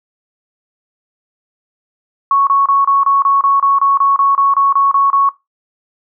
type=tone bursts; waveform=sine; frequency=1108 Hz; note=C#6; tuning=1 cent flat; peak=-8 dBFS; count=16; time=2.31-5.29 s; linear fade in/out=2 ms; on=160 ms; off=28 ms; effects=noise-tail reverb RT60 0.2 s tail -19 dB re dry